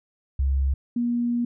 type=tone pair in turn; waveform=sine; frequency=67.8 / 239 Hz; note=C#2 / A#3; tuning=-38 / +43 cents; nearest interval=octave + minor seventh; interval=2181 cents; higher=second; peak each=-19 / -21 dBFS; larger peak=first; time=0.39-0.74 / 0.96-1.45 s; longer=second; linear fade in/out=5 ms; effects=none

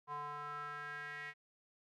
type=tone with band-pass filter sweep; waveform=square; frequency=146.83 Hz; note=D3; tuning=in tune; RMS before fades=-45 dBFS; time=0.07-1.34 s; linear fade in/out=50 ms; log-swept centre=1000 to 2000 Hz; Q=5.4; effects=none

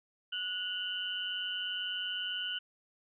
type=tone cluster; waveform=sine; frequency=1466 / 2825 / 3014 Hz; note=F#6 / F7 / F#7; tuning=-16 / +19 / +31 cents; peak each=-40 / -40 / -36 dBFS; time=0.32-2.59 s; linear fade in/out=10 ms; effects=none

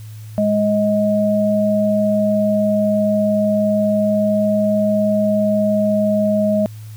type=tone pair together; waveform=sine; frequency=207.7 / 629.3 Hz; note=G#3 / D#5; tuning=0 / +19 cents; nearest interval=octave + perfect fifth; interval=1919 cents; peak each=-16 dBFS; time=0.38-6.66 s; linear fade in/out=0 ms; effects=added 108 Hz sine -31 dBFS peak until 6.96 s + white hiss -48 dBFS RMS until 6.96 s

